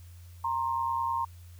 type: tone pair together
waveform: sine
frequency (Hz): 929 / 1058.7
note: A#5 / C6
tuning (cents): -6 / +20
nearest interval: major second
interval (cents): 226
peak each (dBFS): -29 / -31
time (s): 0.44-1.25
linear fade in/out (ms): 5
effects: added 87 Hz sine -46 dBFS peak until 1.59 s + white hiss -61 dBFS RMS until 1.59 s